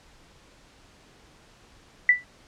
sine tone with exponential decay, 1975.5 Hz, B6, in tune, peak -10 dBFS, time 2.09-2.24 s, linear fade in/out 2 ms, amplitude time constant 31 ms, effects pink hiss -55 dBFS RMS until 2.47 s + low-pass 7000 Hz 12 dB/octave

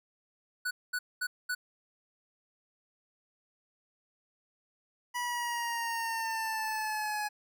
square tone bursts, 1480 Hz, F#6, in tune, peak -31 dBFS, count 4, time 0.65-1.55 s, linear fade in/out 10 ms, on 60 ms, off 220 ms
25% pulse exponential sweep, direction down, 978 to 837 Hz, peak -28 dBFS, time 5.14-7.29 s, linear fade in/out 20 ms
effects none

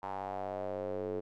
square tone with band-pass filter sweep, 48.17 Hz, G1, 30 cents flat, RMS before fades -38 dBFS, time 0.02-1.21 s, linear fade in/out 20 ms, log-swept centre 900 to 420 Hz, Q 4.4, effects none

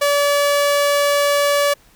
sawtooth tone, 574 Hz, D5, 40 cents flat, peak -10 dBFS, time 0.01-1.74 s, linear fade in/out 10 ms, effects pink hiss -52 dBFS RMS until 1.95 s

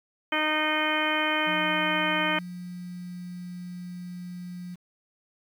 harmonic tone, 307.9 Hz, D#4, 18 cents flat, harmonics 1 / 2 / 3 / 4 / 5 / 6 / 7 / 8 / 10, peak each -32 / -32 / -32 / -32 / -32 / -32 / -32 / -32 / -32 dBFS, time 0.32-2.39 s, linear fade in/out 5 ms
sine tone, 178.3 Hz, F3, 36 cents sharp, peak -35 dBFS, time 1.46-4.76 s, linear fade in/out 20 ms
effects 9-bit

